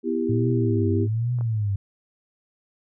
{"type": "chord", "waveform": "sine", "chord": "E minor", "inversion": "second", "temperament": "just", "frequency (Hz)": [247.2, 329.6, 395.6], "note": ["B3", "E4", "G4"], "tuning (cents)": [2, 0, 16], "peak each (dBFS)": -26, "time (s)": [0.03, 1.08], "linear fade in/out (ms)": 50}
{"type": "tone with vibrato", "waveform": "sine", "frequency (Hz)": 110, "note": "A2", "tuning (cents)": 0, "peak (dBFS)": -21, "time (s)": [0.29, 1.76], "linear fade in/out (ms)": 5, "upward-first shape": "triangle", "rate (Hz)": 1.2, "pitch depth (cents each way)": 210}
{"type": "clicks", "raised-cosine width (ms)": 1, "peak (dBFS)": [-33, -26], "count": 2, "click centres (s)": [1.387, 1.41]}
{"effects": []}